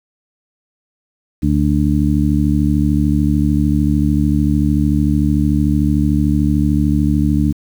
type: harmonic tone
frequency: 73.42 Hz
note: D2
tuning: in tune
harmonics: 1 / 2 / 3 / 4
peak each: -17 / -17 / -17 / -17 dBFS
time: 1.42-7.53 s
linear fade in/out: 20 ms
effects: 7-bit